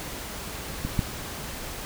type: clicks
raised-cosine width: 5 ms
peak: -16 / -10 dBFS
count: 2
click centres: 0.85 / 0.992 s
effects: added 60 Hz sine -45 dBFS peak until 1.85 s + pink hiss -36 dBFS RMS until 1.85 s